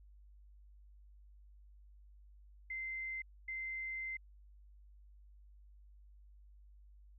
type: tone bursts at uneven times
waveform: sine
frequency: 2077 Hz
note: C7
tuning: 13 cents flat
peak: -39 dBFS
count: 2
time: 2.7-3.22 / 3.48-4.17 s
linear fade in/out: 5 ms
effects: added 50 Hz sine -57 dBFS peak until 7.18 s